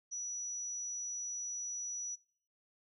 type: tone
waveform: sine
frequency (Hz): 5880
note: F#8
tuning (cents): -12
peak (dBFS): -38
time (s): 0.11-2.16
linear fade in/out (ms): 20
effects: noise-tail reverb RT60 0.6 s tail -23 dB re dry